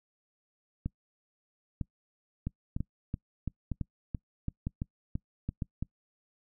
two click trains, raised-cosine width 5 ms, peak -20 / -20 dBFS, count 6 / 11, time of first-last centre 0.86-5.622 / 2.47-5.826 s, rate 1.05 / 2.98 Hz, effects noise-tail reverb RT60 0.1 s tail -25 dB re dry

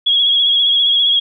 sine tone with vibrato, 3322 Hz, G#7, in tune, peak -10 dBFS, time 0.06-1.2 s, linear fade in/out 10 ms, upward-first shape sine, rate 15 Hz, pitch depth 38 cents each way, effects none

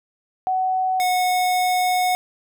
sine / square tone pair in turn, 749 / 731 Hz, F#5 / F#5, +21 / -21 cents, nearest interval unison, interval 42 cents, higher first, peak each -18 dBFS, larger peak neither, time 0.47-1 / 1-2.15 s, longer second, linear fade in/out 0 ms, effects none

